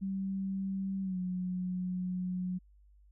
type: tone with pitch glide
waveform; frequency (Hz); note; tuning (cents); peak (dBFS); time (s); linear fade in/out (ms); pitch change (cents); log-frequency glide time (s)
sine; 193.1 to 182.26; G3 to F#3; -26 to -26; -32; 0.01-2.59; 20; -100; 1.02-1.18
effects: added 50 Hz sine -58 dBFS peak until 3.11 s